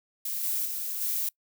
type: noise with level steps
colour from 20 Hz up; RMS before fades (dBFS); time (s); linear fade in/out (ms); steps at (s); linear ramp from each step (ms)
violet; -32 / -29 / -33 / -29; 0.25-1.29; 5; 0.43 / 0.65 / 1.01; 5
effects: noise-tail reverb RT60 0.1 s tail -24 dB re dry